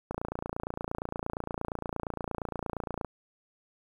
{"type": "click train", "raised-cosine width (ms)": 1, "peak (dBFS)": -19, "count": 85, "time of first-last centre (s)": [0.11, 3.047], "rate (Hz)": 28.6, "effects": ["9-bit"]}